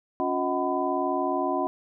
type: tone cluster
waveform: sine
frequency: 279.7 / 359.2 / 632 / 746 / 1003 Hz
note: C#4 / F4 / D#5 / F#5 / B5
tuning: +16 / +49 / +27 / +14 / +26 cents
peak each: -30 dBFS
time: 0.2-1.67 s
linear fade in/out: 0 ms
effects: none